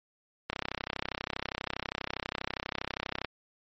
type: click train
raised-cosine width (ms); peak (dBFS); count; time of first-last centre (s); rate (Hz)
0.3; -15; 90; 0.5-3.247; 32.4
effects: MP3 32 kbps